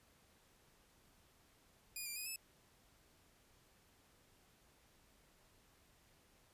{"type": "tone with pitch steps", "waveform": "5% pulse", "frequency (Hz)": [2453, 2380, 2489, 2606], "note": ["D#7", "D7", "D#7", "E7"], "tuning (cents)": [-25, 22, 0, -20], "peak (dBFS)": -34, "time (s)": [1.96, 2.36], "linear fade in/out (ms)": 2, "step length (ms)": 100, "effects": ["pink hiss -70 dBFS RMS until 6.53 s", "resampled to 32000 Hz"]}